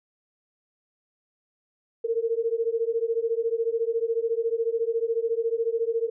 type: beating tone pair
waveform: sine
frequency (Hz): 451.9 / 465.9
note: A4 / A#4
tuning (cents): +46 / -1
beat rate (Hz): 14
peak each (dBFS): -26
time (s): 2.04-6.1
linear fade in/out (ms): 10
effects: none